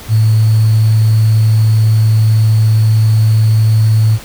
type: tone with sample-and-hold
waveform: sine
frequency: 109.8 Hz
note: A2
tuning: 3 cents flat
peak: -6 dBFS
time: 0.08-4.19 s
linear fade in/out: 50 ms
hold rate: 4410 Hz
effects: pink hiss -32 dBFS RMS until 4.24 s